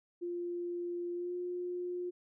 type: tone with pitch glide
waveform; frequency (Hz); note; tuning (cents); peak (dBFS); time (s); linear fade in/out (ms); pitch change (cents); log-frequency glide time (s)
sine; 349.1 to 356.2; F4 to F4; -1 to +34; -35; 0.21-2.11; 20; +35; 1.14-1.34
effects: none